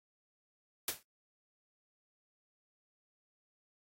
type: noise with exponential decay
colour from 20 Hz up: white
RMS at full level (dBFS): -31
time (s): 0.88-1.03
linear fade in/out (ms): 2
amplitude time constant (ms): 31
effects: AAC 48 kbps